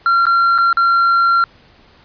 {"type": "tone with dropouts", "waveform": "triangle", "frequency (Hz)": 1373, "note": "F6", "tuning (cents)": -30, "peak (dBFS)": -8, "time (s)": [0.06, 1.44], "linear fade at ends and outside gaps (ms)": 1, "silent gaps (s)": [[0.255, 0.267], [0.58, 0.585], [0.729, 0.771]], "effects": ["pink hiss -48 dBFS RMS until 2.04 s", "resampled to 11025 Hz"]}